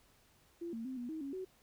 sine tone with pitch steps, 341 / 227.7 / 260.2 / 242.5 / 316.5 / 276.4 / 374.9 Hz, F4 / A#3 / C4 / B3 / D#4 / C#4 / F#4, -41 / -40 / -9 / -31 / +30 / -5 / +23 cents, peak -39 dBFS, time 0.61-1.45 s, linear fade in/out 10 ms, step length 120 ms, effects pink hiss -68 dBFS RMS until 1.62 s

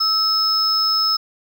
triangle tone pair together, 1300 / 5200 Hz, E6 / E8, -24 / -24 cents, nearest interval 2 octaves, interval 2400 cents, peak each -21 / -15 dBFS, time 0-1.17 s, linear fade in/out 10 ms, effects none

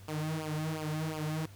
sawtooth tone with flanger, 155.56 Hz, D#3, in tune, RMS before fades -35 dBFS, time 0.08-1.46 s, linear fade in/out 5 ms, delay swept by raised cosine 0.51 to 4.41 ms, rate 2.8 Hz, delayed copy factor -1, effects added 99 Hz sine -50 dBFS peak until 1.55 s + pink hiss -58 dBFS RMS until 1.55 s

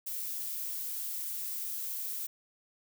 violet noise, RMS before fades -37 dBFS, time 0.06-2.27 s, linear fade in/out 10 ms, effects none

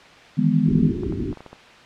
sine chord, E major seventh, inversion third, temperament just, 154.51 / 164.81 / 206 / 247.2 Hz, D#3 / E3 / G#3 / B3, -12 / 0 / -14 / +2 cents, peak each -21 dBFS, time 0.37-0.92 s, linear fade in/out 20 ms
white low-pass noise, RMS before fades -26 dBFS, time 0.65-1.35 s, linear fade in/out 50 ms, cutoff 400 Hz, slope 96 dB/octave
clicks, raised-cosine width 1 ms, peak -25 dBFS, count 7, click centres 1.034 / 1.124 / 1.328 / 1.373 / 1.406 / 1.463 / 1.53 s
effects white hiss -45 dBFS RMS until 1.85 s + low-pass 3000 Hz 12 dB/octave

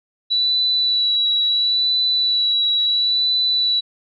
sine tone with vibrato, 3940 Hz, B7, 5 cents flat, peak -15 dBFS, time 0.3-3.81 s, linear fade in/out 20 ms, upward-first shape sine, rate 0.73 Hz, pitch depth 21 cents each way, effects none

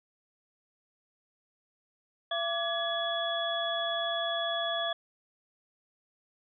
sine tone cluster, 676 / 1165 / 1686 / 3377 Hz, E5 / D6 / G#6 / G#7, +43 / -14 / +26 / +28 cents, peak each -32 / -38 / -37 / -33 dBFS, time 2.31-4.93 s, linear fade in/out 5 ms, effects none

